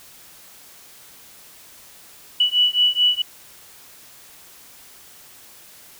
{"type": "beating tone pair", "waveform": "sine", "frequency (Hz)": [2951, 2955.6], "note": ["F#7", "F#7"], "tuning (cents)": [-5, -3], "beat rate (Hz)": 4.6, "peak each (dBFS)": -18, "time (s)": [2.4, 3.22], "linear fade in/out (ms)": 5, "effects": ["white hiss -46 dBFS RMS until 5.99 s"]}